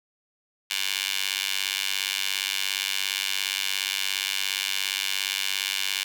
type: tone with high-pass filter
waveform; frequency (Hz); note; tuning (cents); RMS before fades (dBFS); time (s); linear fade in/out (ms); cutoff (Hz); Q
15% pulse; 97.2; G2; -14; -28; 0.7-6.04; 10; 2800; 1.9
effects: none